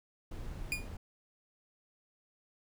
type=noise; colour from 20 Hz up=brown; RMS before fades=-42 dBFS; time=0.31-0.97 s; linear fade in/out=5 ms
type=tone with exponential decay; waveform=40% pulse; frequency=2435 Hz; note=D#7; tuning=38 cents flat; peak=-28 dBFS; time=0.72-0.88 s; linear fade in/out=1 ms; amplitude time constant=33 ms
effects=none